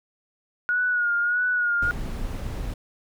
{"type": "tone with vibrato", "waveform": "sine", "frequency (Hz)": 1446, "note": "F#6", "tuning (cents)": -40, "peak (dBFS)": -20, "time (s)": [0.69, 1.91], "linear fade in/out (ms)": 0, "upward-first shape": "sine", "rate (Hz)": 1.6, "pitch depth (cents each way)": 46}
{"type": "noise", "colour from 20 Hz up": "brown", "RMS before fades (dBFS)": -30, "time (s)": [1.82, 2.74], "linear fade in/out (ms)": 5}
{"effects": []}